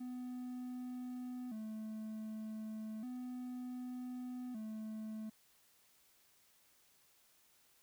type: tone with vibrato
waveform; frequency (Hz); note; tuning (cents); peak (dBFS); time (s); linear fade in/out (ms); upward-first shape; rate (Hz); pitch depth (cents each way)
triangle; 233.2; A#3; +1; -40; 0-5.3; 10; square; 0.33; 120
effects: white hiss -70 dBFS RMS until 7.82 s